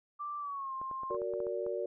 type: tone with pitch glide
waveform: sine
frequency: 1174.7 to 1058.7 Hz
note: D6 to C6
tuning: 0 to +20 cents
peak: -36 dBFS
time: 0.19-1.17 s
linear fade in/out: 20 ms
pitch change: -180 cents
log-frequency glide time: 0.39-0.73 s
type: clicks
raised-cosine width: 1 ms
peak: -34 dBFS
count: 10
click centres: 0.815 / 0.913 / 1.034 / 1.108 / 1.147 / 1.218 / 1.337 / 1.403 / 1.468 / 1.665 s
type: chord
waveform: sine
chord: Gb augmented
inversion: none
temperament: just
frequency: 370 / 462.5 / 578.1 Hz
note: Gb4 / Bb4 / D5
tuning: 0 / -14 / -27 cents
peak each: -37 dBFS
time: 1.1-1.86 s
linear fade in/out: 5 ms
effects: none